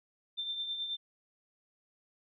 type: tone with tremolo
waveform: sine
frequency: 3573 Hz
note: A7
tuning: 26 cents sharp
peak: -32 dBFS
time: 0.37-0.97 s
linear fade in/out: 20 ms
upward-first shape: triangle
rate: 9.4 Hz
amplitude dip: 55%
effects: none